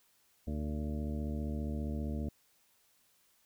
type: harmonic tone with a mistuned harmonic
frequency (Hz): 75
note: D2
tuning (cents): +37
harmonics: 1 / 2 / 3 / 4 / 5 / 6 / 8 / 9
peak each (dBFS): -36 / -43 / -39 / -45 / -52 / -50 / -50 / -55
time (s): 0.47-2.29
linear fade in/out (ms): 5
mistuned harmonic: 8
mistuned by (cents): -63
effects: white hiss -70 dBFS RMS until 3.45 s